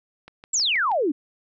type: click train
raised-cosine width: 0.3 ms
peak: -26 dBFS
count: 5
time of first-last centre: 0.28-0.916 s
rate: 6.29 Hz
type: exponential sweep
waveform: sine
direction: down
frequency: 7902 to 264.9 Hz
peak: -19 dBFS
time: 0.53-1.12 s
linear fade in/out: 10 ms
effects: none